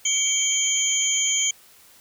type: tone cluster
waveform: sine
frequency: 2264 / 3156 / 6310 / 6850 Hz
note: C#7 / G7 / G8 / A8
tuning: +36 / +11 / +10 / -47 cents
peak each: -29 / -26 / -26 / -22 dBFS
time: 0.05-1.51 s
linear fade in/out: 5 ms
effects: white hiss -52 dBFS RMS until 2 s